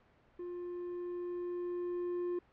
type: tone with level ramp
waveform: triangle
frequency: 353 Hz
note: F4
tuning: 19 cents sharp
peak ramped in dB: -38 to -31 dBFS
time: 0.39-2.39 s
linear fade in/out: 5 ms
effects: pink hiss -66 dBFS RMS until 2.52 s + low-pass 2000 Hz 12 dB/octave